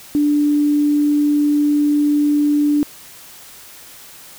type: tone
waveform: sine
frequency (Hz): 293.7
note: D4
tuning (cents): 0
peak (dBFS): -12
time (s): 0.15-2.83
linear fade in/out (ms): 0
effects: white hiss -40 dBFS RMS until 4.38 s